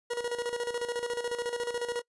40% pulse tone with tremolo, 479.3 Hz, A#4, 48 cents sharp, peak -28 dBFS, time 0.1-2.02 s, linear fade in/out 10 ms, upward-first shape square, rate 14 Hz, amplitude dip 65%, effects noise-tail reverb RT60 0.1 s tail -24 dB re dry + resampled to 24000 Hz

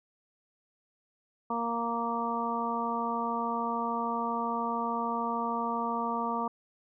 harmonic tone, 233.1 Hz, A#3, in tune, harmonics 1 / 2 / 3 / 4 / 5, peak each -35 / -38 / -37 / -33 / -34 dBFS, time 1.5-6.48 s, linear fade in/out 5 ms, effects none

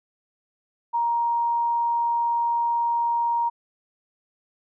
sine tone, 939 Hz, A#5, 12 cents sharp, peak -20 dBFS, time 0.93-3.5 s, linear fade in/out 20 ms, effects none

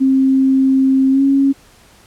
sine tone with pitch glide, 266.1 to 274.4 Hz, C4 to C#4, +29 to -17 cents, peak -9 dBFS, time 0-1.53 s, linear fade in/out 20 ms, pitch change +54 cents, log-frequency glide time 1.11-1.22 s, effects pink hiss -47 dBFS RMS until 2.06 s + low-pass 12000 Hz 12 dB/octave

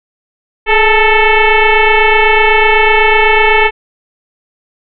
sine tone with frequency modulation, 890 Hz, A5, 20 cents sharp, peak -5 dBFS, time 0.66-3.71 s, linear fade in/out 50 ms, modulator 438 Hz, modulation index 4.1, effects none

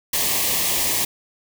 white band-stop noise, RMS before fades -21 dBFS, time 0.13-1.05 s, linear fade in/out 5 ms, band 1200 to 1700 Hz, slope 96 dB/octave, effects none

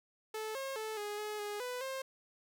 sawtooth tone with pitch steps, 435.4 / 539 / 436.4 / 415 / 422.8 / 414.2 / 497.2 / 531 Hz, A4 / C#5 / A4 / G#4 / G#4 / G#4 / B4 / C5, -18 / -49 / -14 / -1 / +31 / -5 / +12 / +25 cents, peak -34 dBFS, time 0.34-2.02 s, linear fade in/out 5 ms, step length 210 ms, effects none

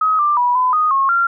sine tone with pitch steps, 1269 / 1184 / 976 / 1009 / 1241 / 1086 / 1380 Hz, D#6 / D6 / B5 / B5 / D#6 / C#6 / F6, +34 / +14 / -21 / +37 / -5 / -36 / -21 cents, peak -12 dBFS, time 0.01-1.27 s, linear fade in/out 5 ms, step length 180 ms, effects none

